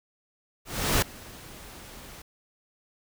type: noise with ADSR envelope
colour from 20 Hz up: pink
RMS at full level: -22 dBFS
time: 0.65-2.22 s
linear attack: 370 ms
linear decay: 6 ms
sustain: -23 dB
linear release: 5 ms
effects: none